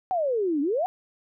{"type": "exponential two-way sweep", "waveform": "sine", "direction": "down then up", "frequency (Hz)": [772, 273.4, 772], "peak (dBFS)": -22, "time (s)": [0.11, 0.86], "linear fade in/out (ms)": 0, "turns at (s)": 0.61, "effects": []}